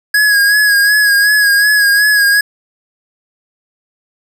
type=tone with vibrato; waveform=square; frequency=1661.2 Hz; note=G#6; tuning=in tune; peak=-8 dBFS; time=0.14-2.41 s; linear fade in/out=5 ms; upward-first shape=sine; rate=2.7 Hz; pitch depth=42 cents each way; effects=none